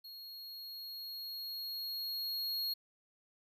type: tone with level ramp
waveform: square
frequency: 4296 Hz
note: C8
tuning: 45 cents sharp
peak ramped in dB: -48 to -34 dBFS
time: 0.04-2.74 s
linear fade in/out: 10 ms
effects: none